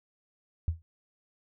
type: tone with exponential decay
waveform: sine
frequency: 82.41 Hz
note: E2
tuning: in tune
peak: -21 dBFS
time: 0.68-0.82 s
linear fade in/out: 0 ms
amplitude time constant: 29 ms
effects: none